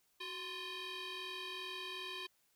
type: tone with frequency modulation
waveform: sine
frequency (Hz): 329.7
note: E4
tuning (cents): 0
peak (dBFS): -39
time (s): 0.2-2.27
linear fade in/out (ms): 10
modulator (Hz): 702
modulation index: 5.6
effects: tanh soft clip ceiling -41 dBFS + white hiss -75 dBFS RMS until 2.55 s